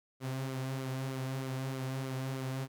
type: tone with flanger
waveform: sawtooth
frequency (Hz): 132.1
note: C3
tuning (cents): +17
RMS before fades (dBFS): -37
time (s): 0.2-2.68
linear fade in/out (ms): 50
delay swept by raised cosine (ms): 1.1 to 5.4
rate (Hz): 3.2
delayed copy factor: -0.5
effects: none